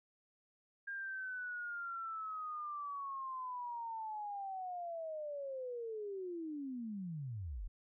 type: linear sweep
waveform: sine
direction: down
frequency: 1614 to 34.65 Hz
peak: -40 dBFS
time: 0.87-7.68 s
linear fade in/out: 10 ms
effects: none